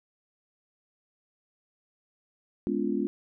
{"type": "chord", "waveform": "sine", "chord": "G# diminished seventh", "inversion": "none", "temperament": "equal with one note detuned", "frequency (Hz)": [207.7, 246.9, 286.1, 349.2], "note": ["G#3", "B3", "D4", "F4"], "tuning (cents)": [0, 0, -45, 0], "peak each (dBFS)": -31, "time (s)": [2.67, 3.07], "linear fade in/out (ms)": 0, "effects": []}